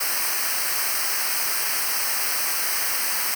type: noise with comb filter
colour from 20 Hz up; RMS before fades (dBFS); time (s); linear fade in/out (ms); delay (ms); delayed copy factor
white; -24; 0-3.35; 10; 0.28; -0.9
effects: none